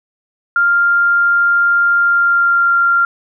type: tone with pitch glide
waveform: sine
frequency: 1396.9 to 1386.4 Hz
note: F6 to F6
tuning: 0 to -13 cents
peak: -9 dBFS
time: 0.56-3.05 s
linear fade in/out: 2 ms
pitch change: -13 cents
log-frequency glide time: 1.99-2.73 s
effects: none